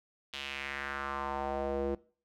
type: tone with band-pass filter sweep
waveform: square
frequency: 69.3 Hz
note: C#2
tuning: in tune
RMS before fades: -36 dBFS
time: 0.33-1.95 s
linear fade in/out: 5 ms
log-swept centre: 3300 to 410 Hz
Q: 2.7
effects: noise-tail reverb RT60 0.4 s tail -20 dB re dry